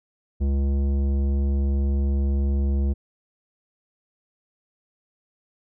sine tone with tanh clipping, 69.3 Hz, C#2, in tune, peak -21 dBFS, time 0.4-2.94 s, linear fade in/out 20 ms, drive 13 dB, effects none

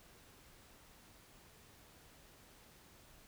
silence, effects pink hiss -62 dBFS RMS until 3.27 s

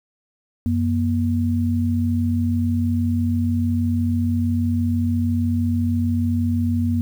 sine tone pair together, 92.5 / 238.7 Hz, F#2 / A#3, 0 / +41 cents, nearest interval octave + major third, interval 1641 cents, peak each -20 dBFS, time 0.66-7.01 s, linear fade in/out 0 ms, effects 8-bit

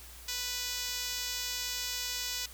5% pulse tone with band-pass filter, 493.9 Hz, B4, in tune, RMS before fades -36 dBFS, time 0.28-2.46 s, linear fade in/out 5 ms, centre 8300 Hz, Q 0.58, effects added 59 Hz sine -51 dBFS peak until 2.53 s + white hiss -51 dBFS RMS until 2.53 s

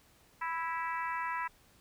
harmonic tone with a mistuned harmonic, 329.6 Hz, E4, in tune, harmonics 3 / 4 / 5 / 6 / 7 / 8, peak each -35 / -41 / -42 / -41 / -48 / -49 dBFS, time 0.41-1.48 s, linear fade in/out 10 ms, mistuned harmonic 6, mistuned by -16 cents, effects pink hiss -64 dBFS RMS until 1.8 s

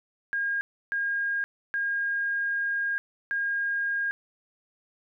sine tone bursts at uneven times, 1622 Hz, G#6, 41 cents flat, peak -25 dBFS, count 4, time 0.33-0.61 / 0.92-1.44 / 1.74-2.98 / 3.31-4.11 s, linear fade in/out 0 ms, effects none

